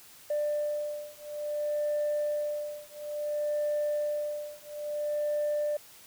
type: beating tone pair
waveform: sine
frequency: 593 / 593.58 Hz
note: D5 / D5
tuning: +17 / +18 cents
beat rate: 0.58 Hz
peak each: -31 dBFS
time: 0.3-5.77 s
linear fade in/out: 5 ms
effects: tanh soft clip ceiling -23 dBFS + white hiss -53 dBFS RMS until 6.06 s